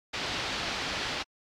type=low-pass noise; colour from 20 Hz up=white; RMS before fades=-34 dBFS; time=0.13-1.23 s; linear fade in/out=10 ms; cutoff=4500 Hz; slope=24 dB/octave; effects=AAC 64 kbps